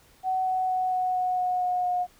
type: tone with pitch steps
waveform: sine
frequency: 750 / 745.7 / 741.4 / 737.1 / 732.9 / 728.6 / 724.5 / 720.3 Hz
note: F#5 / F#5 / F#5 / F#5 / F#5 / F#5 / F#5 / F#5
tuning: +23 / +13 / +3 / -7 / -17 / -27 / -37 / -47 cents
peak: -23 dBFS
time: 0.23-2.07 s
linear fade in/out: 50 ms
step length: 230 ms
effects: pink hiss -58 dBFS RMS until 2.19 s